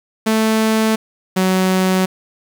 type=tone pair in turn; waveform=sawtooth; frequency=220 / 186.93 Hz; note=A3 / F#3; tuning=0 / +18 cents; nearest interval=minor third; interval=282 cents; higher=first; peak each=-9 / -9 dBFS; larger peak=neither; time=0.26-0.96 / 1.36-2.06 s; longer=neither; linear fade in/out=10 ms; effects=7-bit